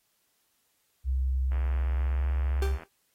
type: tone with pitch glide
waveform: sine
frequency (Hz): 65.2 to 67.38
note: C2 to C#2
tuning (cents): -5 to -49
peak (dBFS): -24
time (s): 1.04-2.79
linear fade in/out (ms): 50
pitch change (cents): +56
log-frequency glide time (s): 1.81-2.31
type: click train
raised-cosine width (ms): 0.5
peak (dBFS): -30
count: 109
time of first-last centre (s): 1.52-2.834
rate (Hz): 82.2
type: tone with exponential decay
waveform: 40% pulse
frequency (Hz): 392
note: G4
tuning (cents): 0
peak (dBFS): -27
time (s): 2.62-2.88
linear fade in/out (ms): 2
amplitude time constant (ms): 55
effects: white hiss -72 dBFS RMS until 3.14 s + AAC 48 kbps